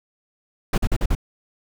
brown noise bursts, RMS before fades -18 dBFS, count 5, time 0.73-1.151 s, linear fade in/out 5 ms, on 49 ms, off 44 ms, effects none

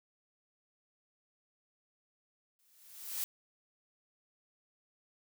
blue noise with exponential growth, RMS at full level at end -34 dBFS, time 2.59-3.24 s, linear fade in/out 0 ms, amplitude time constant 140 ms, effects none

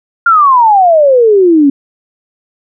sine exponential sweep, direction down, 1417 to 271.3 Hz, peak -3 dBFS, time 0.26-1.7 s, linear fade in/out 5 ms, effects none

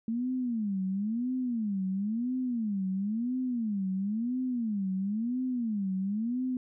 sine tone with vibrato, 220 Hz, A3, in tune, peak -28 dBFS, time 0.08-6.57 s, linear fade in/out 2 ms, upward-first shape sine, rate 0.98 Hz, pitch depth 270 cents each way, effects none

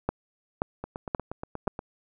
two click trains, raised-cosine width 1 ms, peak -11 / -20 dBFS, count 4 / 9, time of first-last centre 0.09-1.677 / 0.84-1.791 s, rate 1.89 / 8.41 Hz, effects none

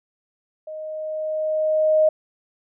sine tone with level ramp, 622.3 Hz, D#5, in tune, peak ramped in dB -31 to -12 dBFS, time 0.67-2.09 s, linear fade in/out 5 ms, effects none

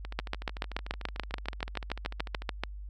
two click trains, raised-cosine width 0.3 ms, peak -24 / -14 dBFS, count 33 / 18, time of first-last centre 0.05-2.42 / 0.19-2.636 s, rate 13.5 / 6.95 Hz, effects added 50 Hz sine -39 dBFS peak until 2.89 s

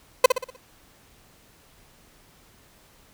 30% pulse tone with echo, 511 Hz, C5, 41 cents flat, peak -6 dBFS, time 0.24-0.26 s, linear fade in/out 5 ms, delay 61 ms, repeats 5, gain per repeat -7 dB, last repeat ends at 0.565 s, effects pink hiss -56 dBFS RMS until 3.13 s

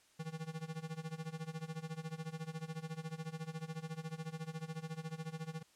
square tone with tremolo, 160.2 Hz, E3, 49 cents flat, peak -39 dBFS, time 0.19-5.63 s, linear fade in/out 10 ms, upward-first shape sine, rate 14 Hz, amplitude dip 90%, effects white hiss -68 dBFS RMS until 5.75 s + low-pass 9000 Hz 12 dB/octave

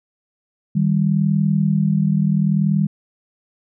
sine tone pair together, 156.4 / 197.05 Hz, D#3 / G3, +9 / +9 cents, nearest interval major third, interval 400 cents, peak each -17 dBFS, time 0.75-2.87 s, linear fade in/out 10 ms, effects none

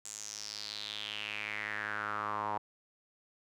sawtooth tone with band-pass filter sweep, 105.3 Hz, G#2, 24 cents sharp, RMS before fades -39 dBFS, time 0.05-2.58 s, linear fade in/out 5 ms, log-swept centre 7500 to 900 Hz, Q 5.1, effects none

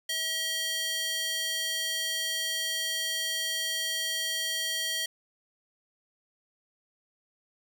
square tone with high-pass filter, 640 Hz, D#5, 49 cents sharp, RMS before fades -31 dBFS, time 0.09-5.06 s, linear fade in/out 5 ms, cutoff 2800 Hz, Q 1.4, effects none

